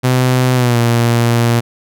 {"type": "tone with pitch glide", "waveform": "sawtooth", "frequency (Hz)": [127.2, 118], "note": ["C3", "A#2"], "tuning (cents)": [-48, 22], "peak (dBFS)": -6, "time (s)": [0.03, 1.61], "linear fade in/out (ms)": 20, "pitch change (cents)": -130, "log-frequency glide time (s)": [0.54, 0.78], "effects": []}